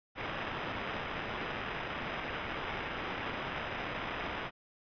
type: noise with sample-and-hold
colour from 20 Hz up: blue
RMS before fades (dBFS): -38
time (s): 0.15-4.51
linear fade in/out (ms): 50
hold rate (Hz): 4410
effects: resampled to 11025 Hz